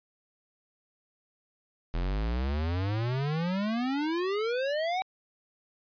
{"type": "exponential sweep", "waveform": "square", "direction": "up", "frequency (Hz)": [41.2, 771], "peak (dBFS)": -28, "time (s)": [1.94, 5.02], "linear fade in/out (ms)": 0, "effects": ["resampled to 11025 Hz"]}